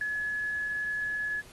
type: tone with ADSR envelope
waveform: sine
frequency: 1700 Hz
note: G#6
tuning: 40 cents sharp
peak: -26 dBFS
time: 0.01-1.42 s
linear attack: 3 ms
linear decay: 15 ms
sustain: -3 dB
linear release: 28 ms
effects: pink hiss -53 dBFS RMS until 1.52 s + AAC 32 kbps